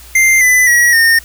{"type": "tone with pitch steps", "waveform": "square", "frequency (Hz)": [2093, 2002, 1914.9, 1831.6], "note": ["C7", "B6", "A#6", "A#6"], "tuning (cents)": [0, 23, 46, -31], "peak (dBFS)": -7, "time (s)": [0.15, 1.19], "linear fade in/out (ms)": 5, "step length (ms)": 260, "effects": ["added 60 Hz sine -37 dBFS peak until 1.24 s", "white hiss -38 dBFS RMS until 1.24 s"]}